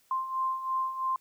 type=beating tone pair; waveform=sine; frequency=1046 / 1049 Hz; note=C6 / C6; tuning=-1 / +4 cents; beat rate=3 Hz; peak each=-35 / -29 dBFS; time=0.11-1.16 s; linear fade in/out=2 ms; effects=white hiss -66 dBFS RMS until 1.2 s